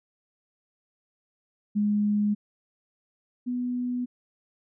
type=tone pair in turn; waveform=sine; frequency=207.7 / 247 Hz; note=G#3 / B3; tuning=0 / 0 cents; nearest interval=minor third; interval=300 cents; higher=second; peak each=-21 / -26 dBFS; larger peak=first; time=1.75-2.35 / 3.46-4.06 s; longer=neither; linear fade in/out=20 ms; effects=none